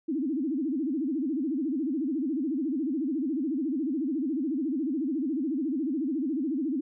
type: tone with vibrato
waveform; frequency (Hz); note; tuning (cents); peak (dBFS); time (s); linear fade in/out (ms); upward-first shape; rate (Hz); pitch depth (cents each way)
sine; 287.3; D4; -38; -26; 0.08-6.81; 10; sine; 14; 250
effects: none